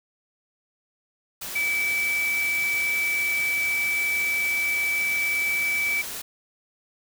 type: tone in noise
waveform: sine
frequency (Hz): 2305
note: D7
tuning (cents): -33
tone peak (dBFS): -22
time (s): 1.55-6.02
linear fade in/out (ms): 10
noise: white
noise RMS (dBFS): -34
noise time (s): 1.41-6.22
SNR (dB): +9
effects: none